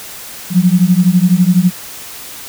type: beating tone pair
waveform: sine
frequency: 174.61 / 186.61 Hz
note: F3 / F#3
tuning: 0 / +15 cents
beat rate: 12 Hz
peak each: -10 dBFS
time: 0.5-1.72 s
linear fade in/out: 50 ms
effects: white hiss -30 dBFS RMS until 2.48 s